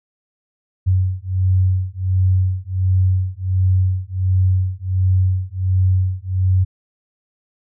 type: beating tone pair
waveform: sine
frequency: 92.5 / 93.9 Hz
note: F#2 / F#2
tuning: 0 / +26 cents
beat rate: 1.4 Hz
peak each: -17 dBFS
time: 0.86-6.65 s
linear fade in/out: 20 ms
effects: none